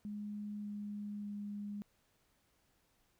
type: tone with pitch steps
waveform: sine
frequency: 207.7 / 206.4 / 205.1 Hz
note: G#3 / G#3 / G#3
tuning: 0 / -10 / -21 cents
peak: -40 dBFS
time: 0.05-1.82 s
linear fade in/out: 0 ms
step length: 590 ms
effects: pink hiss -75 dBFS RMS until 3.19 s